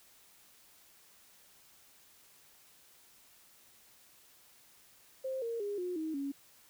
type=tone with pitch steps; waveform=sine; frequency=526 / 463.2 / 408 / 359.3 / 316.4 / 278.6 Hz; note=C5 / A#4 / G#4 / F4 / D#4 / C#4; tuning=+9 / -11 / -31 / +49 / +29 / +9 cents; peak=-34 dBFS; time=5.24-6.32 s; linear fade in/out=10 ms; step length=180 ms; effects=white hiss -62 dBFS RMS until 6.69 s